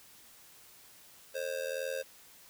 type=tone with amplitude modulation; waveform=square; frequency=530 Hz; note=C5; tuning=22 cents sharp; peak=-31 dBFS; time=1.34-2.03 s; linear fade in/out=20 ms; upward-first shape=sine; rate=82.2 Hz; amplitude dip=85%; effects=white hiss -57 dBFS RMS until 2.49 s